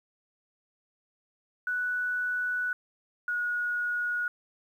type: tone pair in turn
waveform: sine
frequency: 1480 / 1451.2 Hz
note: F#6 / F#6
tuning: 0 / -34 cents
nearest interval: unison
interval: 34 cents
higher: first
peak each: -27 dBFS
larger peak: neither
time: 1.67-2.73 / 3.28-4.28 s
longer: first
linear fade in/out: 2 ms
effects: 10-bit